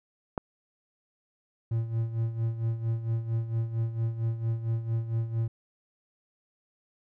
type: click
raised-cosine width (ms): 1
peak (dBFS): -15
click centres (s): 0.378
type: tone with tremolo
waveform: triangle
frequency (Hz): 114.1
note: A#2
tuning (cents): -37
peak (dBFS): -22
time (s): 1.71-5.48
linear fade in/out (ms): 5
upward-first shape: sine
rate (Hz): 4.4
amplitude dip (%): 70
effects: none